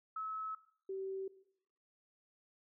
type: tone pair in turn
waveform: sine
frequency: 1294 / 384.7 Hz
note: E6 / G4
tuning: -32 / -33 cents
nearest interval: octave + major sixth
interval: 2101 cents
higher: first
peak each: -38 / -38 dBFS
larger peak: neither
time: 0.16-0.55 / 0.89-1.28 s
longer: neither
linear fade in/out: 5 ms
effects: noise-tail reverb RT60 0.7 s tail -17 dB re dry